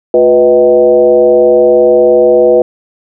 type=tone with frequency modulation; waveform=sine; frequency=493.9 Hz; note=B4; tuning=in tune; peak=-3 dBFS; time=0.14-2.62 s; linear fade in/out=2 ms; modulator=137 Hz; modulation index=1; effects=none